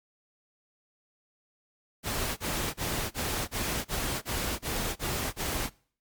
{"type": "noise bursts", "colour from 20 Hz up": "pink", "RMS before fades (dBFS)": -31, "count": 10, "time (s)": [2.03, 5.7], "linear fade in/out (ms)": 50, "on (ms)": 340, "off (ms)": 30, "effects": ["noise-tail reverb RT60 0.5 s tail -24 dB re dry", "MP3 96 kbps"]}